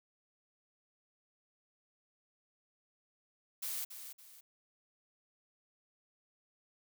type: noise with echo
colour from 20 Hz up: blue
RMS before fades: -39 dBFS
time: 3.62-3.85 s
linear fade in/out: 10 ms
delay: 280 ms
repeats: 2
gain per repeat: -9 dB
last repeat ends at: 4.41 s
effects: none